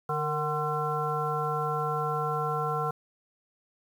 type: harmonic tone with a mistuned harmonic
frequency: 150 Hz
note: D3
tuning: 37 cents sharp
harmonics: 1 / 3 / 5 / 7 / 9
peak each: -33 / -33 / -33 / -33 / -33 dBFS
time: 0.09-2.91 s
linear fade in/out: 5 ms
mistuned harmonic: 3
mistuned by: +43 cents
effects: 9-bit